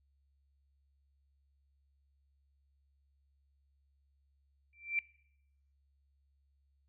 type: tone with exponential growth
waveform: sine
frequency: 2349 Hz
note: D7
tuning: in tune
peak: -27 dBFS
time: 4.73-4.99 s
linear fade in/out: 1 ms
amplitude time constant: 55 ms
effects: noise-tail reverb RT60 0.8 s tail -22 dB re dry + added 69 Hz sine -70 dBFS peak until 6.88 s